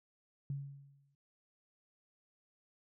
sine tone with exponential decay, 139.8 Hz, C#3, 15 cents sharp, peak -34 dBFS, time 0.5-1.15 s, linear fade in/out 2 ms, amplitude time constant 140 ms, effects noise-tail reverb RT60 0.1 s tail -26 dB re dry

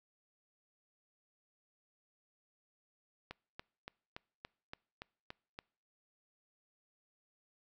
click train, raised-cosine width 0.3 ms, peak -28 dBFS, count 9, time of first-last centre 3.31-5.589 s, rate 3.51 Hz, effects noise-tail reverb RT60 0.5 s tail -26 dB re dry

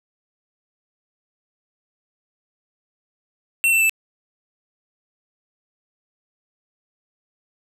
square tone with pitch steps, 2711 / 2675 / 2640 Hz, E7 / E7 / E7, +48 / +25 / +2 cents, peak -15 dBFS, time 3.64-3.895 s, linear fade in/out 0 ms, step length 85 ms, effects none

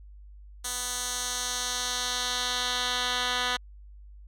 10% pulse tone with band-pass filter sweep, 247.9 Hz, B3, 7 cents sharp, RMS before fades -30 dBFS, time 0.64-3.57 s, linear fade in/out 10 ms, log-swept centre 8200 to 2800 Hz, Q 1.3, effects added 50 Hz sine -45 dBFS peak until 4.27 s

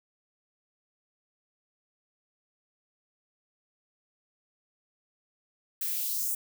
violet noise with high-pass filter sweep, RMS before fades -31 dBFS, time 5.81-6.35 s, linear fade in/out 5 ms, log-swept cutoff 1500 to 8600 Hz, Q 1.8, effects none

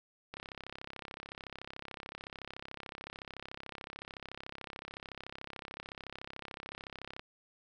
click train, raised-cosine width 0.3 ms, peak -27 dBFS, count 232, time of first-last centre 0.34-7.195 s, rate 33.7 Hz, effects none

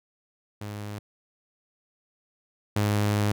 sawtooth tone pair in turn, 103.83 / 103.83 Hz, G#2 / G#2, 0 / 0 cents, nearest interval unison, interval 0 cents, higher neither, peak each -30 / -18 dBFS, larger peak second, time 0.61-0.99 / 2.76-3.32 s, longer second, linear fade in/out 5 ms, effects none

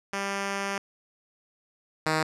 5% pulse tone pair in turn, 197.9 / 157.07 Hz, G3 / D#3, +17 / +17 cents, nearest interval major third, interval 400 cents, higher first, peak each -17 / -12 dBFS, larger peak second, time 0.13-0.78 / 2.06-2.23 s, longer first, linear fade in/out 2 ms, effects low-pass 8000 Hz 12 dB/octave

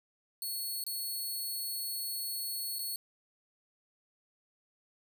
10% pulse tone with dropouts, 4375 Hz, C#8, 24 cents flat, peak -28 dBFS, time 0.42-2.96 s, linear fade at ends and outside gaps 1 ms, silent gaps 0.84-0.865 / 2.786-2.791 s, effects none

